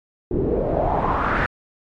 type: noise with low-pass filter sweep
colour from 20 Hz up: pink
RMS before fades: -21 dBFS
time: 0.31-1.46 s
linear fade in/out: 2 ms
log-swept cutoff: 330 to 1700 Hz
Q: 4.1
effects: AAC 32 kbps